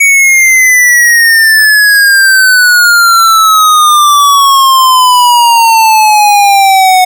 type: exponential sweep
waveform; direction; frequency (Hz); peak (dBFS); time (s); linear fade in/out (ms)
square; down; 2252 to 733; -3; 0-7.05; 10
effects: none